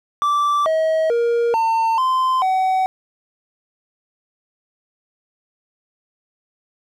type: tone with pitch steps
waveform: triangle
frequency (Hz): 1167 / 638 / 470.2 / 903 / 1035 / 754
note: D6 / D#5 / A#4 / A5 / C6 / F#5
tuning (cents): -11 / +43 / +15 / +45 / -19 / +32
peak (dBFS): -13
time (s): 0.22-2.86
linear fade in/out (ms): 0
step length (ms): 440
effects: none